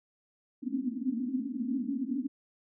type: band-pass noise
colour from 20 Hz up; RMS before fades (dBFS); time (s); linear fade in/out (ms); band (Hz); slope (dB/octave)
pink; -33; 0.62-2.28; 10; 230 to 280; 96
effects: none